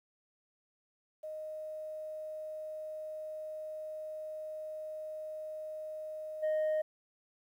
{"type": "tone with level steps", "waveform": "sine", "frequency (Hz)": 620, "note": "D#5", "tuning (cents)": -6, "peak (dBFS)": [-39, -26], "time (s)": [1.23, 6.82], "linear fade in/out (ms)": 10, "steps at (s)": 6.42, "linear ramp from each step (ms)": 20, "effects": ["tanh soft clip ceiling -28 dBFS", "11-bit"]}